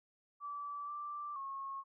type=tone with pitch steps; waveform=sine; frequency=1157 / 1174 / 1090 Hz; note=D6 / D6 / C#6; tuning=-26 / -1 / -29 cents; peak=-40 dBFS; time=0.4-1.84 s; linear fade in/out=50 ms; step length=480 ms; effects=none